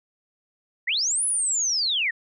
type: linear two-way sweep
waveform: sine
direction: up then down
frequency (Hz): 1758 to 10270 to 1758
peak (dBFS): -21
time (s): 0.87-2.11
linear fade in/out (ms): 10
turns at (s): 1.25
effects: none